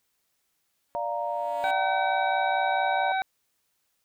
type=tone with exponential growth; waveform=5% pulse; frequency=280.9 Hz; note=C#4; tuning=23 cents sharp; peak=-29 dBFS; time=0.88-1.71 s; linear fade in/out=1 ms; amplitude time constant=180 ms
type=chord; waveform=sine; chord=Bb major; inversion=first; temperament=equal; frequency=587.3 / 698.5 / 932.3 Hz; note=D5 / F5 / Bb5; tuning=0 / 0 / 0 cents; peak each=-32 / -31 / -31 dBFS; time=0.95-3.12 s; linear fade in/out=0 ms
type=harmonic tone; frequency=763 Hz; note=G5; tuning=47 cents flat; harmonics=1 / 2 / 3 / 5; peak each=-25 / -31 / -35 / -39 dBFS; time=1.64-3.22 s; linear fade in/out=0 ms
effects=white hiss -74 dBFS RMS until 4.04 s